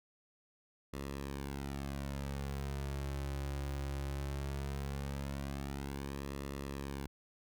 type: tone with flanger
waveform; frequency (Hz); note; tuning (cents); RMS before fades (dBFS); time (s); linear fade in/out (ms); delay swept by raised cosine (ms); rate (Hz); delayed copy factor
sawtooth; 69.3; C#2; 0; -40; 0.93-7.07; 5; 1.3 to 4.5; 0.18; -0.65
effects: none